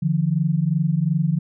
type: tone pair together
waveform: sine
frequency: 148.64 / 171.4 Hz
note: D3 / F3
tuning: +21 / -32 cents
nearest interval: major second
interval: 247 cents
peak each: -20 dBFS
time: 0.02-1.39 s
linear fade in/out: 10 ms
effects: none